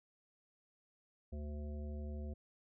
harmonic tone, 74 Hz, D2, 14 cents sharp, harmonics 1 / 3 / 5 / 7 / 9, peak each -41 / -49 / -55 / -56 / -59 dBFS, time 1.32-2.34 s, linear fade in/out 10 ms, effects none

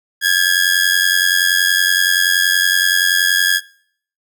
sawtooth ring-modulated tone, 1661.2 Hz, G#6, in tune, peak -5 dBFS, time 0.21-3.61 s, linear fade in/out 50 ms, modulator 45.3 Hz, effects noise-tail reverb RT60 0.6 s tail -23 dB re dry

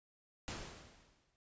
pink noise with exponential decay, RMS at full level -41 dBFS, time 0.48-1.36 s, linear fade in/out 0 ms, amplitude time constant 190 ms, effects resampled to 16000 Hz

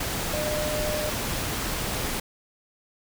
sine tone in noise, 605 Hz, D#5, 49 cents flat, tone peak -28 dBFS, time 0.33-1.1 s, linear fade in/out 5 ms, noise pink, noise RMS -29 dBFS, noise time 0-2.2 s, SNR -2 dB, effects none

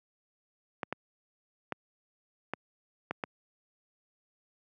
clicks, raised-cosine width 0.5 ms, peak -17 dBFS, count 6, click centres 0.832 / 0.926 / 1.723 / 2.536 / 3.11 / 3.238 s, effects high-pass 150 Hz 12 dB/octave

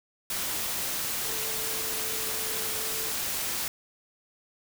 sine tone in noise, 440 Hz, A4, in tune, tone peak -42 dBFS, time 1.25-3.11 s, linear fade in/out 2 ms, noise white, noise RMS -31 dBFS, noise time 0.3-3.68 s, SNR -14 dB, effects none

